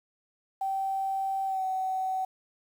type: tone with pitch glide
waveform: sine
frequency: 775 to 756 Hz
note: G5 to F#5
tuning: -20 to +37 cents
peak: -27 dBFS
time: 0.61-2.25 s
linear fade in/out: 5 ms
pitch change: -43 cents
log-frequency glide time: 1.45-1.64 s
effects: 9-bit